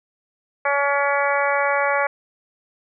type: harmonic tone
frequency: 282.7 Hz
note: C#4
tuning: 34 cents sharp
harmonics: 2 / 3 / 4 / 5 / 6 / 7 / 8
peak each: -22 / -24 / -25 / -26 / -27 / -27 / -28 dBFS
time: 0.65-2.07 s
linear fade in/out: 5 ms
effects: none